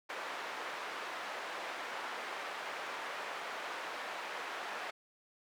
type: band-pass noise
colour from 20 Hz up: white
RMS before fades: -42 dBFS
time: 0.09-4.91 s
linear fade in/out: 10 ms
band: 520 to 1700 Hz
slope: 12 dB/octave
effects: none